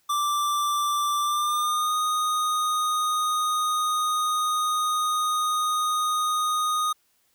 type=tone with pitch glide; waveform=square; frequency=1174.7 to 1238.8 Hz; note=D6 to D#6; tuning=0 to -8 cents; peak=-23 dBFS; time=0.09-6.93 s; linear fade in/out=10 ms; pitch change=+92 cents; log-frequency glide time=1.21-1.97 s; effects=white hiss -67 dBFS RMS until 7.34 s